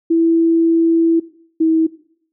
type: tone pair in turn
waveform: sine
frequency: 330.6 / 322.1 Hz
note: E4 / E4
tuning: +5 / -40 cents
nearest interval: unison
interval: 45 cents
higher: first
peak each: -10 dBFS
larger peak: neither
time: 0.1-1.2 / 1.6-1.87 s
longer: first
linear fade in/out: 10 ms
effects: noise-tail reverb RT60 0.6 s tail -18 dB re dry